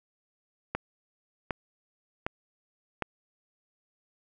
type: click train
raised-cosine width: 0.5 ms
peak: -14 dBFS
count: 4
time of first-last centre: 0.75-3.023 s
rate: 1.32 Hz
effects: none